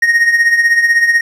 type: tone with tremolo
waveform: triangle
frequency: 1864.7 Hz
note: A#6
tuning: in tune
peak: -3 dBFS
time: 0.02-1.21 s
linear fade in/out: 5 ms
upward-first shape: triangle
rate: 16 Hz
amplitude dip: 70%
effects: resampled to 32000 Hz